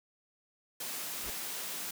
white high-pass noise, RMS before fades -39 dBFS, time 0.8-1.91 s, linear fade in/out 5 ms, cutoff 140 Hz, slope 48 dB/octave
pink noise with exponential growth, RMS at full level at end -38 dBFS, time 1.14-1.3 s, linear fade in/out 2 ms, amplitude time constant 33 ms
effects none

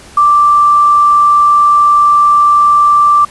sine tone with quantisation, 1174.7 Hz, D6, in tune, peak -4 dBFS, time 0.17-3.25 s, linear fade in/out 5 ms, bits 5, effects pink hiss -36 dBFS RMS until 3.3 s + resampled to 24000 Hz

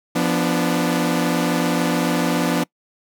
sawtooth chord, B diminished, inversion second, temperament equal with one note detuned, 172.51 / 246.9 / 293.7 Hz, F3 / B3 / D4, -21 / 0 / 0 cents, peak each -18 dBFS, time 0.15-2.64 s, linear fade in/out 10 ms, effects noise-tail reverb RT60 0.1 s tail -24 dB re dry

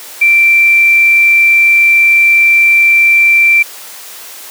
sine tone, 2349 Hz, D7, in tune, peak -4 dBFS, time 0.21-3.63 s, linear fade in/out 10 ms, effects white hiss -30 dBFS RMS until 4.5 s + high-pass 400 Hz 12 dB/octave

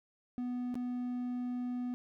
triangle tone with dropouts, 246.9 Hz, B3, in tune, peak -32 dBFS, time 0.38-1.94 s, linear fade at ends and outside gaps 0 ms, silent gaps 0.743-0.754 s, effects none

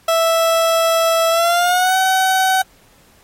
30% pulse tone with pitch glide, 659 to 757 Hz, E5 to F#5, -1 to +39 cents, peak -10 dBFS, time 0.08-2.62 s, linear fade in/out 5 ms, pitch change +240 cents, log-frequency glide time 1.3-1.97 s, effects pink hiss -52 dBFS RMS until 3.23 s + AAC 48 kbps

